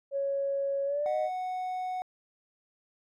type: tone with pitch glide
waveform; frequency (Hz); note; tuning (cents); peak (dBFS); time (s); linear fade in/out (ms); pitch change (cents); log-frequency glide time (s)
sine; 554.4 to 618.7; C#5 to D#5; 0 to -10; -27; 0.11-1.3; 50; +190; 0.85-1.16
type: tone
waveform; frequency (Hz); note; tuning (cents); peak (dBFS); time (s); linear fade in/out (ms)
triangle; 738; F#5; -5; -29; 1.06-2.02; 0
effects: tanh soft clip ceiling -19 dBFS